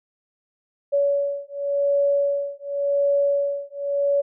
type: beating tone pair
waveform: sine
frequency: 565 / 565.9 Hz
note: C#5 / C#5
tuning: +33 / +36 cents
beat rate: 0.9 Hz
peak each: -22 dBFS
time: 0.92-4.22 s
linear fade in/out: 20 ms
effects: none